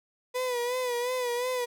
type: tone with vibrato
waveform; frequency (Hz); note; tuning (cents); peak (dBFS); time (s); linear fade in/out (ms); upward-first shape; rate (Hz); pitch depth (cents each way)
35% pulse; 493.9; B4; 0; -26; 0.34-1.66; 20; sine; 2.8; 58
effects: none